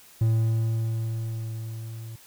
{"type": "tone with level ramp", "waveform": "triangle", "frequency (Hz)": 112.6, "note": "A2", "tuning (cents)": 40, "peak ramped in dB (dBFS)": [-16, -34], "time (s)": [0.21, 2.16], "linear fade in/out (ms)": 5, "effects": ["white hiss -52 dBFS RMS until 2.26 s"]}